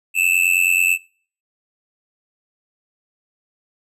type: tone with amplitude modulation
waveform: square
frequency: 2637 Hz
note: E7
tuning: in tune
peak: -11 dBFS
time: 0.14-0.98 s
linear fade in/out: 50 ms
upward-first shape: sine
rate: 89.2 Hz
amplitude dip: 90%
effects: noise-tail reverb RT60 0.5 s tail -25 dB re dry + resampled to 32000 Hz